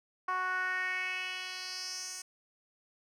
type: tone with band-pass filter sweep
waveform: 10% pulse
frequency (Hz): 369.3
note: F#4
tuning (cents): -3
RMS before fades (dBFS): -36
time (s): 0.28-2.22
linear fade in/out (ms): 5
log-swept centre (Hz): 1100 to 7400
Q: 3.3
effects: none